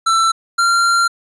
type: tone pair in turn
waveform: square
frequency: 1336 / 1379.9 Hz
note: E6 / F6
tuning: +23 / -21 cents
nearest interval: minor second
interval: 56 cents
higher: second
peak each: -12 dBFS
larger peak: neither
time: 0.06-0.32 / 0.58-1.08 s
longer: second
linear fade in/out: 10 ms
effects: resampled to 22050 Hz